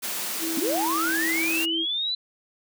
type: high-pass noise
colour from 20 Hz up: white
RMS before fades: -30 dBFS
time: 0.02-1.66 s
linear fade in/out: 20 ms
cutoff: 160 Hz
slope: 48 dB/octave
type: tone with pitch glide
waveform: sine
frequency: 326.4 to 328.5 Hz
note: E4 to E4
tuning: -17 to -6 cents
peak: -28 dBFS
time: 0.39-1.86 s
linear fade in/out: 50 ms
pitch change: +11 cents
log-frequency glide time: 1.58-1.69 s
type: linear sweep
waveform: sine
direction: up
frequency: 234.1 to 4048 Hz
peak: -24 dBFS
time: 0.57-2.15 s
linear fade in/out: 5 ms
effects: none